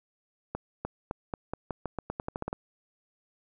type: accelerating click train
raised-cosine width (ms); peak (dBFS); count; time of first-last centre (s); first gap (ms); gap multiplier
1; -18; 15; 0.55-2.529; 300; 0.87
effects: none